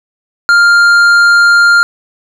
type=tone with tanh clipping; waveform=sine; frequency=1400 Hz; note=F6; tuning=4 cents sharp; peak=-5 dBFS; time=0.49-1.83 s; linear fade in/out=0 ms; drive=9 dB; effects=none